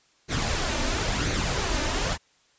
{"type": "noise with flanger", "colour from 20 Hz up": "pink", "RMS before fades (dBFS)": -26, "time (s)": [0.28, 2.18], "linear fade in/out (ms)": 50, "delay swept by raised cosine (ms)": [0.48, 3.38], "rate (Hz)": 0.98, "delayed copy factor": 0.5, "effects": ["white hiss -63 dBFS RMS until 2.58 s", "resampled to 16000 Hz"]}